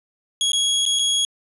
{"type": "tone with dropouts", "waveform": "sawtooth", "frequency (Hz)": 3322, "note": "G#7", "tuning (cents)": 0, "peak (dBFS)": -14, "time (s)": [0.41, 1.25], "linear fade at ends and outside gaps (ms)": 1, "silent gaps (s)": [[0.519, 0.532], [0.854, 0.862], [0.989, 0.993]], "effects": ["resampled to 24000 Hz"]}